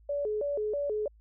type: tone with vibrato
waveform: sine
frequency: 493.7 Hz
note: B4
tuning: 1 cent flat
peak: -28 dBFS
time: 0.09-1.08 s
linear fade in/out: 5 ms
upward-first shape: square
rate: 3.1 Hz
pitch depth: 260 cents each way
effects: added 54 Hz sine -55 dBFS peak until 1.2 s